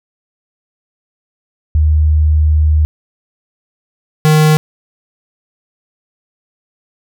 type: tone pair in turn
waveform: sine / square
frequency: 76.7 / 154.42 Hz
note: D#2 / D#3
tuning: -24 / -13 cents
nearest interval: octave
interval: 1211 cents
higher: second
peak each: -7 / -7 dBFS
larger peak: neither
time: 1.75-2.85 / 4.25-4.57 s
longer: first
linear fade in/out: 0 ms
effects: none